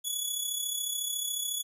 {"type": "tone with amplitude modulation", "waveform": "10% pulse", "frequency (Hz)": 3395, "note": "G#7", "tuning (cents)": 37, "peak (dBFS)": -20, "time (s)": [0.04, 1.63], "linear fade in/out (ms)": 20, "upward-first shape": "sine", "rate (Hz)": 34, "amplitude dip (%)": 55, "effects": ["resampled to 32000 Hz"]}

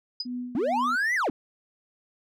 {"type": "tone with exponential decay", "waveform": "sine", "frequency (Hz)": 4978, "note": "D#8", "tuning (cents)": 0, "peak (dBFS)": -24, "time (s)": [0.2, 0.27], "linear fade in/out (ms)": 5, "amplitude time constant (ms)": 15}
{"type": "tone with tremolo", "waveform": "sine", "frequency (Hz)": 247, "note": "B3", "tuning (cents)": 0, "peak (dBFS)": -29, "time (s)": [0.25, 0.96], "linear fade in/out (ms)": 10, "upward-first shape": "sine", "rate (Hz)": 2.3, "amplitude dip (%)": 70}
{"type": "linear two-way sweep", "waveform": "triangle", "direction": "up then down", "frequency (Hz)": [204, 2058, 204], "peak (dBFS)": -21, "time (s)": [0.55, 1.3], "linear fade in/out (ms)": 2, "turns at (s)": 1.15}
{"effects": []}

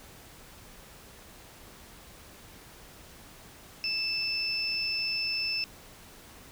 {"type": "tone pair together", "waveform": "sine", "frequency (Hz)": [2637, 5274], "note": ["E7", "E8"], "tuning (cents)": [0, 0], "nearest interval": "octave", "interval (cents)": 1200, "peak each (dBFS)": [-32, -30], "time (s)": [3.84, 5.64], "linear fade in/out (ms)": 0, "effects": ["pink hiss -51 dBFS RMS until 6.51 s"]}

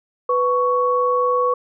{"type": "tone pair together", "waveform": "sine", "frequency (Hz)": [496.2, 1114], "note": ["B4", "C#6"], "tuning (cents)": [8, 8], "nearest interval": "octave + major second", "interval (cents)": 1400, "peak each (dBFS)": -18, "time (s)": [0.29, 1.54], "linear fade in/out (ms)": 5, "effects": []}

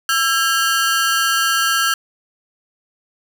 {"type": "ring-modulated tone", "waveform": "sawtooth", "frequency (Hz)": 1480, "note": "F#6", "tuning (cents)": 0, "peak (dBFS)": -8, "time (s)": [0.09, 1.94], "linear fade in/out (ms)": 2, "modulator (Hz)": 138, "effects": []}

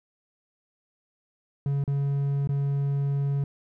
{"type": "tone with dropouts", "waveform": "triangle", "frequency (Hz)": 140.3, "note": "C#3", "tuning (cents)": 21, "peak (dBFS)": -21, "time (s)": [1.66, 3.44], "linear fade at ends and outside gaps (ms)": 2, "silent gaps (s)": [[1.84, 1.877], [2.474, 2.491]], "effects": []}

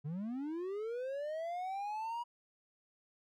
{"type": "linear sweep", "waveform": "triangle", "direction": "up", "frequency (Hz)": [138.59, 965], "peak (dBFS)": -35, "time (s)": [0.04, 2.24], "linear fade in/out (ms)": 20, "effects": []}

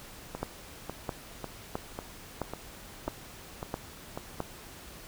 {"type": "two click trains", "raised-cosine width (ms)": 1, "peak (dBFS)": [-17, -21], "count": [7, 8], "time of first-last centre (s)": [[0.43, 4.404], [0.35, 4.175]], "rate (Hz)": [1.51, 1.83], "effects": ["pink hiss -48 dBFS RMS until 5.07 s"]}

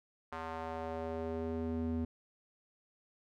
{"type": "tone with band-pass filter sweep", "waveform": "square", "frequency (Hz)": 81.4, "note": "E2", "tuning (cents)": -21, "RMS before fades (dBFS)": -38, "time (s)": [0.32, 2.05], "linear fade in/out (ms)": 5, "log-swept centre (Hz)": [1100, 220], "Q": 1.6, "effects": []}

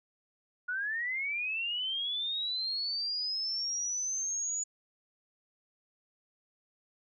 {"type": "linear sweep", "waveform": "sine", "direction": "up", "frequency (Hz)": [1433, 6910], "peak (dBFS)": -31, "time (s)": [0.68, 4.64], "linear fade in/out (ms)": 10, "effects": []}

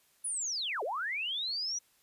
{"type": "linear two-way sweep", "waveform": "sine", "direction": "down then up", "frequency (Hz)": [10250, 386.4, 5920], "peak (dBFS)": -32, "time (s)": [0.24, 1.79], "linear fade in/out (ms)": 10, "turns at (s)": 0.83, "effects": ["white hiss -68 dBFS RMS until 2.02 s", "resampled to 32000 Hz"]}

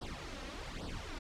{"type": "noise with flanger", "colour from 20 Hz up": "pink", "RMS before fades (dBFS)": -43, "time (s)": [0.01, 1.19], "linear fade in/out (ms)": 10, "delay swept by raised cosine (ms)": [0.21, 3.81], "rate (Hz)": 1.2, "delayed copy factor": 0.8, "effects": ["low-pass 5000 Hz 12 dB/octave"]}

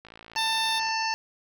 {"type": "click train", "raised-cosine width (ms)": 0.3, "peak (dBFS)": -29, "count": 48, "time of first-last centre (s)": [0.05, 0.886], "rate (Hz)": 56.2}
{"type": "harmonic tone", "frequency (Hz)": 891, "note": "A5", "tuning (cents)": 22, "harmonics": [1, 2, 3, 5, 6, 7], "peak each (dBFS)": [-28, -33, -33, -34, -35, -41], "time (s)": [0.36, 1.14], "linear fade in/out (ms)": 0}
{"type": "tone", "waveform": "square", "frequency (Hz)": 3609, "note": "A7", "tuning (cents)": 43, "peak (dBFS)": -29, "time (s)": [0.37, 0.8], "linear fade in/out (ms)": 20}
{"effects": []}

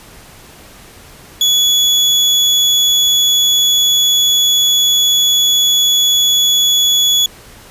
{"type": "tone", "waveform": "35% pulse", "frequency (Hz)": 3394, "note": "G#7", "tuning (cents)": 37, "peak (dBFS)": -7, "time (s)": [1.41, 7.26], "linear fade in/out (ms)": 2, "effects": ["pink hiss -39 dBFS RMS until 7.7 s", "resampled to 32000 Hz"]}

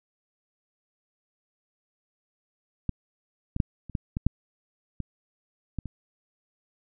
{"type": "clicks", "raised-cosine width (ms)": 5, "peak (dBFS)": [-14, -15, -9, -28, -15, -16, -8, -19, -18, -23], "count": 10, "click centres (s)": [2.893, 3.564, 3.602, 3.897, 3.952, 4.169, 4.266, 5.003, 5.787, 5.857], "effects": []}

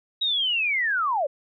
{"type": "linear sweep", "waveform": "sine", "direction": "down", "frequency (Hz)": [3853, 525], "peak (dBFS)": -21, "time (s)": [0.21, 1.27], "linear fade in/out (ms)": 10, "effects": []}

